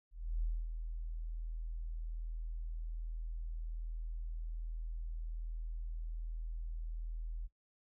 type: tone with ADSR envelope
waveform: sine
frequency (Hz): 40.62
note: E1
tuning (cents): -25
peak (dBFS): -31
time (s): 0.11-7.48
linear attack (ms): 310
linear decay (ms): 250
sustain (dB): -7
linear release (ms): 28
effects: noise-tail reverb RT60 0.1 s tail -21 dB re dry